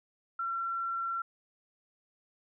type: tone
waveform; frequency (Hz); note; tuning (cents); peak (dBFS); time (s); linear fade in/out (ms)
sine; 1359; F6; -48; -31; 0.39-1.22; 5
effects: none